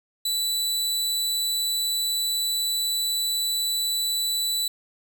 sawtooth tone, 3968 Hz, B7, 7 cents sharp, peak -20 dBFS, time 0.25-4.68 s, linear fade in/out 5 ms, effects none

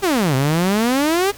sawtooth exponential two-way sweep, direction down then up, 415.6 to 127.7 to 415.6 Hz, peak -11 dBFS, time 0.02-1.32 s, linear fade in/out 20 ms, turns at 0.35 s, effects pink hiss -39 dBFS RMS until 1.37 s

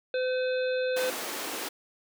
harmonic tone, 510 Hz, C5, 44 cents flat, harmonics 1 / 3 / 5 / 7 / 8, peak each -26 / -36 / -40 / -43 / -44 dBFS, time 0.14-1.1 s, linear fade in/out 2 ms
pink high-pass noise, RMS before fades -35 dBFS, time 0.96-1.69 s, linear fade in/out 10 ms, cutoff 280 Hz, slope 24 dB/octave
effects none

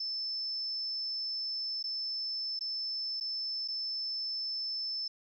sine tone with dropouts, 5274 Hz, E8, in tune, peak -33 dBFS, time 0-5.08 s, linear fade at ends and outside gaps 5 ms, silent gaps 1.828-1.839 / 2.592-2.608 / 3.201-3.208 / 3.678-3.683 s, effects 12-bit

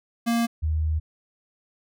square / sine tone pair in turn, 233.1 / 78.22 Hz, A#3 / D#2, 0 / +10 cents, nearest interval octave + perfect fifth, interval 1890 cents, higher first, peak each -21 dBFS, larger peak neither, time 0.26-0.47 / 0.62-1 s, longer second, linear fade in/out 20 ms, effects none

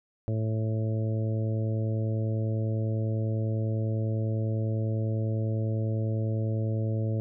harmonic tone, 110 Hz, A2, in tune, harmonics 1 / 2 / 3 / 4 / 5 / 6, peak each -26 / -36 / -38 / -40 / -39 / -46 dBFS, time 0.28-7.2 s, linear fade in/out 0 ms, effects none

